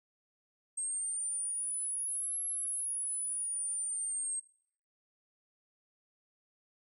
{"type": "exponential two-way sweep", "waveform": "sine", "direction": "up then down", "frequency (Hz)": [8372, 11175, 8372], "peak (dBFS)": -33, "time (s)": [0.77, 4.4], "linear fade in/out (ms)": 10, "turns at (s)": 2.42, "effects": ["noise-tail reverb RT60 0.6 s tail -22 dB re dry"]}